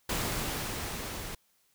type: noise with level ramp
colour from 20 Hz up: pink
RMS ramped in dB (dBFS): -31 to -40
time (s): 0.09-1.35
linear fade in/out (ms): 5
effects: white hiss -70 dBFS RMS until 1.74 s